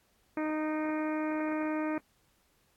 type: harmonic tone with a mistuned harmonic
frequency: 309 Hz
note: D#4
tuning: 12 cents flat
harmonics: 1 / 2 / 3 / 4 / 5 / 6 / 7 / 8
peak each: -31 / -37 / -41 / -43 / -45 / -47 / -48 / -49 dBFS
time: 0.37-1.98 s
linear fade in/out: 2 ms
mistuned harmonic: 8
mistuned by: -36 cents
effects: pink hiss -70 dBFS RMS until 2.76 s + AAC 64 kbps